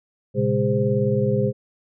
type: tone cluster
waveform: sine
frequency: 115.5 / 134.5 / 205.9 / 406.4 / 518 Hz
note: A#2 / C3 / G#3 / G#4 / C5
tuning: -16 / +48 / -15 / -38 / -17 cents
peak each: -24 dBFS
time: 0.34-1.53 s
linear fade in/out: 50 ms
effects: none